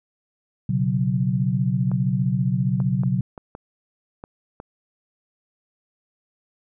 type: chord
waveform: sine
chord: B suspended second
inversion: none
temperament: equal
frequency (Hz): 123.47 / 138.59 / 185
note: B2 / C#3 / F#3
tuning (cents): 0 / 0 / 0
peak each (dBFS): -23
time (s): 0.69-3.21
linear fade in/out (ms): 5
type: clicks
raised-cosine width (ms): 1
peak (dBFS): -22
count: 7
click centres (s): 1.916 / 2.802 / 3.035 / 3.378 / 3.551 / 4.239 / 4.601
effects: none